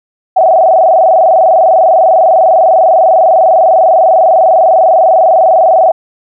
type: tone with vibrato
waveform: sine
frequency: 698.5 Hz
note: F5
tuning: in tune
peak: -3 dBFS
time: 0.36-5.92 s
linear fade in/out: 10 ms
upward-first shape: square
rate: 20 Hz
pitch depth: 130 cents each way
effects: none